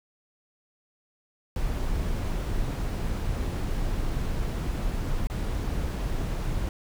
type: noise with dropouts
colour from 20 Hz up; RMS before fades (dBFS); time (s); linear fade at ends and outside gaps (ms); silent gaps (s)
brown; -28; 1.56-6.69; 1; 5.271-5.299
effects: none